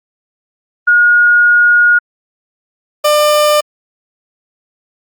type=tone pair in turn; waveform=sine / 30% pulse; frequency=1438 / 597.8 Hz; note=F#6 / D5; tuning=-50 / +31 cents; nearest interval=octave + minor third; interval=1519 cents; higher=first; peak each=-5 dBFS; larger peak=neither; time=0.87-1.99 / 3.04-3.61 s; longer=first; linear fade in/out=10 ms; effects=Opus 48 kbps